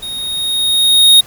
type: tone with level ramp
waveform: square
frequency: 3729 Hz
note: A#7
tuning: in tune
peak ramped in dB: -23 to -3 dBFS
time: 0.02-1.21 s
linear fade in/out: 10 ms
effects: pink hiss -38 dBFS RMS until 1.26 s